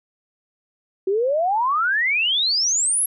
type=exponential sweep; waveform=sine; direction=up; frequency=370 to 11420 Hz; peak=-17 dBFS; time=1.07-3.06 s; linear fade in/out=5 ms; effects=none